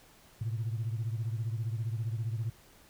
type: beating tone pair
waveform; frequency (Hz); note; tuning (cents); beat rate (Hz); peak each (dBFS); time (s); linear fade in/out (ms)
sine; 110 / 125; A2 / B2; 0 / +21; 15; -31 / -36; 0.41-2.5; 5
effects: tanh soft clip ceiling -26 dBFS + pink hiss -59 dBFS RMS until 2.89 s